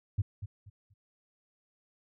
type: tone with echo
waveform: sine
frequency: 100.6 Hz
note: G2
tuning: 45 cents sharp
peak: -23 dBFS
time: 0.18-0.22 s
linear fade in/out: 10 ms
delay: 240 ms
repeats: 3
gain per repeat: -12 dB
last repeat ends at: 0.94 s
effects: tanh soft clip ceiling -20 dBFS